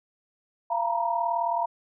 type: tone cluster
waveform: sine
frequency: 686 / 921 / 960 Hz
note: F5 / A#5 / B5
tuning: -31 / -21 / -49 cents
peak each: -28 dBFS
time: 0.7-1.66 s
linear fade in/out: 10 ms
effects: none